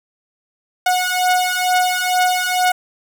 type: beating tone pair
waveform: sawtooth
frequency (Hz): 729 / 731.2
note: F#5 / F#5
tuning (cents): -26 / -21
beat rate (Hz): 2.2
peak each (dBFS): -14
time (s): 0.86-2.72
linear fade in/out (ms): 5
effects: none